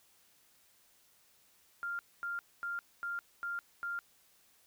sine tone bursts, 1396 Hz, F6, 1 cent flat, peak -35 dBFS, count 6, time 1.83-3.99 s, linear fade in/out 0 ms, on 160 ms, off 240 ms, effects white hiss -67 dBFS RMS until 4.66 s

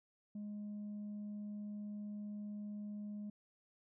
sine tone, 207.7 Hz, G#3, in tune, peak -40 dBFS, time 0.35-3.3 s, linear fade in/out 5 ms, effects tanh soft clip ceiling -41 dBFS

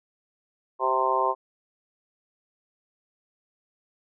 harmonic tone with a mistuned harmonic, 130.81 Hz, C3, in tune, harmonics 3 / 4 / 5 / 6 / 7 / 8, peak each -30 / -30 / -30 / -32 / -26 / -25 dBFS, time 0.79-1.35 s, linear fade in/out 50 ms, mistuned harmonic 3, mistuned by -17 cents, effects none

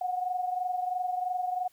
sine tone pair together, 726 / 749 Hz, F#5 / F#5, -33 / +21 cents, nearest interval minor second, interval 54 cents, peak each -29 / -35 dBFS, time 0.01-1.68 s, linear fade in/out 5 ms, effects white hiss -65 dBFS RMS until 1.72 s

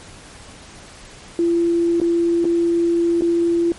sine tone with dropouts, 340 Hz, F4, 46 cents flat, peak -14 dBFS, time 1.39-3.72 s, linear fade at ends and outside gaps 1 ms, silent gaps 2.001-2.015 / 2.444-2.452 / 3.21-3.22 s, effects pink hiss -41 dBFS RMS until 3.78 s + MP3 48 kbps

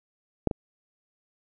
clicks, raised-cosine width 2 ms, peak -8 / -15 dBFS, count 2, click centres 0.473 / 0.512 s, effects none

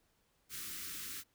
white band-stop noise, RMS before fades -44 dBFS, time 0.49-1.24 s, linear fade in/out 50 ms, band 400 to 1200 Hz, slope 48 dB/octave, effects pink hiss -75 dBFS RMS until 1.34 s

